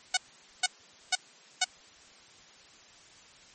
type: tone bursts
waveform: 5% pulse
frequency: 740 Hz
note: F#5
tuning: in tune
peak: -11 dBFS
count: 4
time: 0.14-1.644 s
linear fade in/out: 5 ms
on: 31 ms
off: 460 ms
effects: white hiss -55 dBFS RMS until 3.54 s + MP3 32 kbps